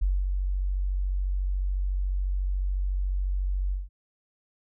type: tone with ADSR envelope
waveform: sine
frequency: 47 Hz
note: F#1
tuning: 28 cents sharp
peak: -20 dBFS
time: 0.01-3.89 s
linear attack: 14 ms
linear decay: 220 ms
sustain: -4 dB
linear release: 170 ms
effects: none